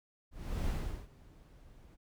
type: noise with ADSR envelope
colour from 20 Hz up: brown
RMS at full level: -33 dBFS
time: 0.31-1.97 s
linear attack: 350 ms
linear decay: 410 ms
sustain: -23 dB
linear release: 30 ms
effects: none